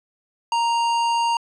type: tone with tanh clipping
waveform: sine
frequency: 932.3 Hz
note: A#5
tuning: in tune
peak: -20 dBFS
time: 0.52-1.37 s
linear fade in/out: 2 ms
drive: 16 dB
effects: resampled to 24000 Hz